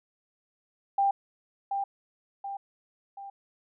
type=tone with echo; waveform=sine; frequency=793 Hz; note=G5; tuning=20 cents sharp; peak=-21 dBFS; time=0.98-1.11 s; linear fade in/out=5 ms; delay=730 ms; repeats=3; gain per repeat=-6 dB; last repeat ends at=3.3 s; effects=none